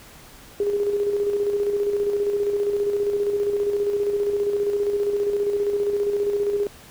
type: tone with tremolo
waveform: sine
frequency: 408.1 Hz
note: G#4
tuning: 30 cents flat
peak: -18 dBFS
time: 0.6-6.67 s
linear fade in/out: 2 ms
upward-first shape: square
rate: 15 Hz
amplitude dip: 40%
effects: pink hiss -46 dBFS RMS until 6.9 s